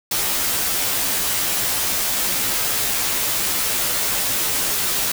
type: noise with comb filter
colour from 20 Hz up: white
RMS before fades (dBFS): -21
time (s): 0.11-5.12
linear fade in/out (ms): 5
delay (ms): 13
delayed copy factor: -1
effects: none